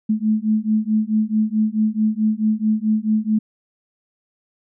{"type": "beating tone pair", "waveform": "sine", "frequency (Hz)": [213.9, 218.5], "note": ["A3", "A3"], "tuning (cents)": [-49, -12], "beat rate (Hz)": 4.6, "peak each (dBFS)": -19, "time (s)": [0.09, 3.39], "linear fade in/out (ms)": 10, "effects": []}